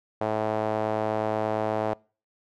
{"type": "tone with band-pass filter", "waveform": "sawtooth", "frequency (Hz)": 108.4, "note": "A2", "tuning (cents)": -25, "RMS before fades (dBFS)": -27, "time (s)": [0.21, 1.94], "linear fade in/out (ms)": 5, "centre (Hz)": 660, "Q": 2.1, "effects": ["noise-tail reverb RT60 0.4 s tail -26 dB re dry"]}